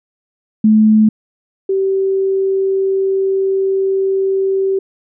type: tone pair in turn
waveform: sine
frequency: 216.3 / 386.1 Hz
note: A3 / G4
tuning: -29 / -26 cents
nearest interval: minor seventh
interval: 1003 cents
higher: second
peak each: -6 / -12 dBFS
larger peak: first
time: 0.64-1.09 / 1.69-4.79 s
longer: second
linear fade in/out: 5 ms
effects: none